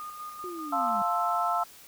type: tone with tremolo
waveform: sine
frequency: 1223 Hz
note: D#6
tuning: 30 cents flat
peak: -36 dBFS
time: 0-0.97 s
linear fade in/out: 0 ms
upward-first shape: square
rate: 5.1 Hz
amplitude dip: 40%
type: linear sweep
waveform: sine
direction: down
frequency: 370 to 195.1 Hz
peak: -36 dBFS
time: 0.44-1.02 s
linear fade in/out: 0 ms
type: chord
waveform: sine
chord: F major seventh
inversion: none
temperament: equal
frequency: 698.5 / 880 / 1046.5 / 1318.5 Hz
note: F5 / A5 / C6 / E6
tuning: 0 / 0 / 0 / 0 cents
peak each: -29 / -32 / -33 / -28 dBFS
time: 0.72-1.64 s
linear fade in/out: 10 ms
effects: white hiss -51 dBFS RMS until 1.87 s